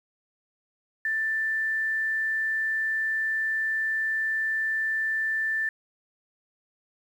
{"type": "tone with quantisation", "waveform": "sine", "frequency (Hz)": 1770, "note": "A6", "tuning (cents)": 10, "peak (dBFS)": -24, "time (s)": [1.05, 5.69], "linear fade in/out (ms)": 2, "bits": 9, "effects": []}